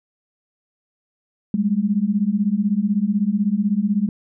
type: beating tone pair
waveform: sine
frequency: 196 / 212 Hz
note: G3 / G#3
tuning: 0 / +36 cents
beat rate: 16 Hz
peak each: -20 / -19 dBFS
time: 1.54-4.09 s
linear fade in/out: 2 ms
effects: none